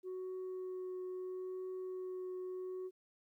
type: tone with vibrato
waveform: sine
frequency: 370 Hz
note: F#4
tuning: in tune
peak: -38 dBFS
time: 0.03-2.91 s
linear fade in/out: 50 ms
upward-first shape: triangle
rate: 0.75 Hz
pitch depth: 11 cents each way
effects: tanh soft clip ceiling -39 dBFS + 13-bit

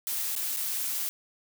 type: noise with dropouts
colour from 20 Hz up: blue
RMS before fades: -31 dBFS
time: 0.07-1.09 s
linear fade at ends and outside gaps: 0 ms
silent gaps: 0.353-0.363 / 0.564-0.57 s
effects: none

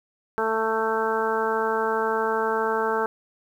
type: harmonic tone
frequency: 221.9 Hz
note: A3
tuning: 15 cents sharp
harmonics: 1 / 2 / 3 / 4 / 5 / 6 / 7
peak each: -35 / -25 / -33 / -27 / -32 / -30 / -31 dBFS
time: 0.38-3.06 s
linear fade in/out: 0 ms
effects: 9-bit

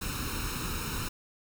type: noise with comb filter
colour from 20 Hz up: pink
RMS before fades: -34 dBFS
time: 0.01-1.09 s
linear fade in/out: 10 ms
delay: 0.75 ms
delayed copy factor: +0.75
effects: none

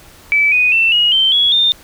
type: tone with pitch steps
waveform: sine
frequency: 2306 / 2486 / 2680 / 2889 / 3114 / 3357 / 3619 Hz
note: D7 / D#7 / E7 / F#7 / G7 / G#7 / A7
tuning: -32 / -2 / +28 / -42 / -12 / +18 / +48 cents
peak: -9 dBFS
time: 0.32-1.72 s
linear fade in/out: 0 ms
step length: 200 ms
effects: pink hiss -42 dBFS RMS until 1.83 s

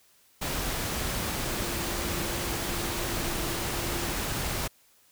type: tone in noise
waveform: sine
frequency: 345 Hz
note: F4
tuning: 21 cents flat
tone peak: -39 dBFS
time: 1.43-4.14 s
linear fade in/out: 10 ms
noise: pink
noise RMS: -31 dBFS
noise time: 0.41-4.68 s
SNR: -11 dB
effects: white hiss -62 dBFS RMS until 5.11 s

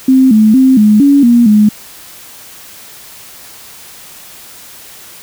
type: tone with pitch steps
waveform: sine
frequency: 261.9 / 216.2 / 262.1 / 211.5 / 281.7 / 237.9 / 210.9 Hz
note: C4 / A3 / C4 / G#3 / C#4 / A#3 / G#3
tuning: +2 / -30 / +3 / +32 / +28 / +35 / +27 cents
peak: -3 dBFS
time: 0.08-1.69 s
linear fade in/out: 5 ms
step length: 230 ms
effects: white hiss -34 dBFS RMS until 5.22 s

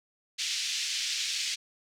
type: band-pass noise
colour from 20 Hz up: white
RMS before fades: -32 dBFS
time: 0.38-1.56 s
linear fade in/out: 20 ms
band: 2300 to 6100 Hz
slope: 24 dB/octave
effects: none

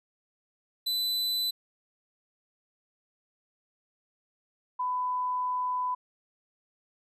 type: tone pair in turn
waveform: 45% pulse / sine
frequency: 4000 / 1000 Hz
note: B7 / B5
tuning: +21 / +21 cents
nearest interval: 2 octaves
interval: 2400 cents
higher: first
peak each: -27 dBFS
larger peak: neither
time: 0.86-1.51 / 4.79-5.95 s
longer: second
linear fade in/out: 10 ms
effects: resampled to 32000 Hz

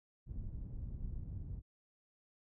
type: low-pass noise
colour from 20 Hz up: pink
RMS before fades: -43 dBFS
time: 0.26-1.62 s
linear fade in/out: 50 ms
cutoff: 110 Hz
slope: 12 dB/octave
effects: none

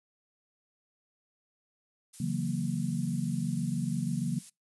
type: noise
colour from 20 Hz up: violet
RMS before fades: -43 dBFS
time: 2.13-4.5 s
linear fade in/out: 10 ms
type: chord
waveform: sine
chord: F# dominant seventh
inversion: second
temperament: equal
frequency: 138.59 / 164.81 / 185 / 233.1 Hz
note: C#3 / E3 / F#3 / A#3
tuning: 0 / 0 / 0 / 0 cents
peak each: -34 dBFS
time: 2.2-4.39 s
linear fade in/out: 5 ms
effects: noise-tail reverb RT60 0.2 s tail -24 dB re dry + resampled to 24000 Hz

